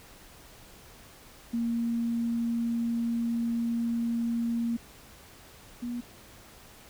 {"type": "tone pair in turn", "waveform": "sine", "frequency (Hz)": [233.1, 240.6], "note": ["A#3", "B3"], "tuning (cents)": [0, -45], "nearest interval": "minor second", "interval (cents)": 55, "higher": "second", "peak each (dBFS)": [-26, -31], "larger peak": "first", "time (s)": [[1.53, 4.77], [5.82, 6.01]], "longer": "first", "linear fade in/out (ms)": 10, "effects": ["pink hiss -52 dBFS RMS until 6.89 s"]}